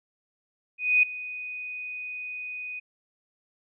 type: tone with ADSR envelope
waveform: sine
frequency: 2489 Hz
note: D#7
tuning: in tune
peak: -15 dBFS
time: 0.78-2.8 s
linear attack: 250 ms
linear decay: 4 ms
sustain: -18 dB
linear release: 14 ms
effects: none